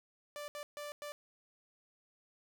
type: tone bursts at uneven times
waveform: sawtooth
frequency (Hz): 587.3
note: D5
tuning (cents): 0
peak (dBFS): -38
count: 4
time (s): 0.36-0.48 / 0.55-0.63 / 0.77-0.92 / 1.02-1.12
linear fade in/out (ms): 0
effects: none